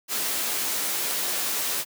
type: noise with comb filter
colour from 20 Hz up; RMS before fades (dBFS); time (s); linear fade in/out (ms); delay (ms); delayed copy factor
white; -27; 0.08-1.85; 50; 14; +0.5
effects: high-pass 200 Hz 12 dB/octave